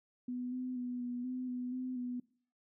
sine tone with pitch steps, 248.1 / 253.8 / 246.9 / 244.5 / 253.9 / 248.5 / 255.2 / 246.9 Hz, B3 / B3 / B3 / B3 / B3 / B3 / C4 / B3, +8 / +47 / 0 / -17 / +48 / +11 / -43 / 0 cents, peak -36 dBFS, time 0.28-2.2 s, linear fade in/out 5 ms, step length 240 ms, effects noise-tail reverb RT60 0.5 s tail -22 dB re dry

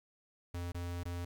square tone with dropouts, 87.31 Hz, F2, in tune, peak -38 dBFS, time 0.54-1.25 s, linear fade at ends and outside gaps 5 ms, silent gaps 0.72-0.745 / 1.034-1.054 s, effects 11-bit

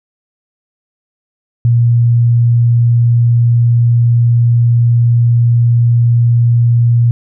sine tone, 118.5 Hz, A#2, 29 cents sharp, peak -6 dBFS, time 1.65-7.11 s, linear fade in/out 0 ms, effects none

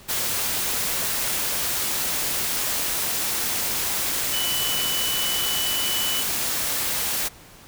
sine tone in noise, 2978 Hz, F#7, 11 cents sharp, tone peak -26 dBFS, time 4.32-6.23 s, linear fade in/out 20 ms, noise white, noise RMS -25 dBFS, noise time 0.08-7.29 s, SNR -4 dB, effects pink hiss -47 dBFS RMS until 7.67 s

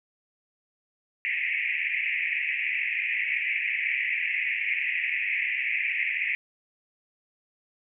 pink band-pass noise, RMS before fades -28 dBFS, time 1.25-6.35 s, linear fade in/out 0 ms, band 1900 to 2600 Hz, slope 96 dB/octave, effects none

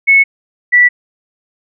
sine tone pair in turn, 2200 / 1960 Hz, C#7 / B6, -14 / -14 cents, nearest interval major second, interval 200 cents, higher first, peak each -4 dBFS, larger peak neither, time 0.07-0.24 / 0.72-0.89 s, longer neither, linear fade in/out 20 ms, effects none

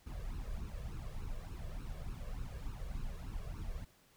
brown noise with flanger, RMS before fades -42 dBFS, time 0.06-3.85 s, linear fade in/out 10 ms, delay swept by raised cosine 0.73 to 1.83 ms, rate 3.4 Hz, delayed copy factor +1, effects pink hiss -67 dBFS RMS until 4.16 s

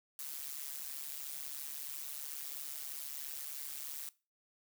blue noise with amplitude modulation, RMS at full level -40 dBFS, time 0.19-4.09 s, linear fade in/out 2 ms, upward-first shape sine, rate 143 Hz, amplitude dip 85%, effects noise-tail reverb RT60 0.3 s tail -20 dB re dry

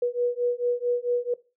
sine beating tone pair, 483.8 / 488.3 Hz, B4 / B4, -36 / -20 cents, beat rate 4.5 Hz, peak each -26 dBFS, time 0.02-1.34 s, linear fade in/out 5 ms, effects noise-tail reverb RT60 0.3 s tail -19 dB re dry

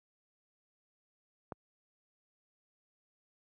click, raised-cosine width 1 ms, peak -26 dBFS, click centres 1.522 s, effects high-pass 80 Hz 12 dB/octave

